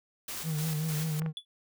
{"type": "noise with tremolo", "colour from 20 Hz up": "white", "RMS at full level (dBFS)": -38, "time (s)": [0.28, 1.2], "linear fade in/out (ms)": 5, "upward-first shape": "square", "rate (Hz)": 3.3, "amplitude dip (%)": 40}
{"type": "tone with vibrato", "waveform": "triangle", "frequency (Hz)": 155.8, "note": "D#3", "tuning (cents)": 3, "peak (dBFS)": -27, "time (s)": [0.43, 1.33], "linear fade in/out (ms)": 50, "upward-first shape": "triangle", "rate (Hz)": 5.2, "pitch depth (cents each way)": 73}
{"type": "clicks", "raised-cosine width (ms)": 0.5, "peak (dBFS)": -25, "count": 2, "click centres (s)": [1.22, 1.262]}
{"type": "tone with exponential decay", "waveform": "triangle", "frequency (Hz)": 3439, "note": "A7", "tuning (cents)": -40, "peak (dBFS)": -30, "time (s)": [1.37, 1.45], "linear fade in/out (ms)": 1, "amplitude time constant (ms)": 16}
{"effects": []}